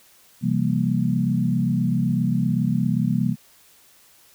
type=chord; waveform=sine; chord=C dominant seventh; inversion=none; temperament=equal with one note detuned; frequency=130.81 / 168.28 / 196 / 233.1 Hz; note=C3 / E3 / G3 / Bb3; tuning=0 / +36 / 0 / 0 cents; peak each=-24 dBFS; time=0.41-3.36 s; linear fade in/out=50 ms; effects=white hiss -54 dBFS RMS until 4.34 s